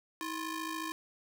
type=ring-modulated tone; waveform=sawtooth; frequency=694 Hz; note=F5; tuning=11 cents flat; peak=-29 dBFS; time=0.21-0.92 s; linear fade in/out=0 ms; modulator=374 Hz; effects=none